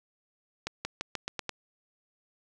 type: accelerating click train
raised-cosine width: 0.2 ms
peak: -15 dBFS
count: 7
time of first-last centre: 0.67-1.493 s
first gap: 180 ms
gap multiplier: 0.89
effects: none